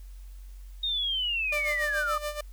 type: linear sweep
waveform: sine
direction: down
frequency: 3731 to 1195 Hz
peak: -26 dBFS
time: 0.83-2.18 s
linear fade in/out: 5 ms
type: tone with tremolo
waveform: sawtooth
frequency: 595 Hz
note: D5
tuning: 22 cents sharp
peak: -25 dBFS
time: 1.52-2.41 s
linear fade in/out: 5 ms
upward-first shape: sine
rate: 7 Hz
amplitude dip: 75%
effects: added 46 Hz sine -41 dBFS peak until 2.52 s + white hiss -62 dBFS RMS until 2.52 s